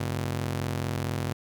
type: ring-modulated tone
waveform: sawtooth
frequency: 119.2 Hz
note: A#2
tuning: 39 cents sharp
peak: -21 dBFS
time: 0-1.33 s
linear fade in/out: 5 ms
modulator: 22.2 Hz
effects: none